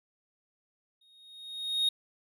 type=tone with exponential growth; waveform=triangle; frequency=3729 Hz; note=A#7; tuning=in tune; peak=-21 dBFS; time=1.01-1.89 s; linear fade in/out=5 ms; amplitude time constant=190 ms; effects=none